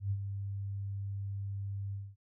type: tone with ADSR envelope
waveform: sine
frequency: 99.2 Hz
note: G2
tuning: 21 cents sharp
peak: -28 dBFS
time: 0-2.16 s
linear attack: 110 ms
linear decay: 59 ms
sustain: -7 dB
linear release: 230 ms
effects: none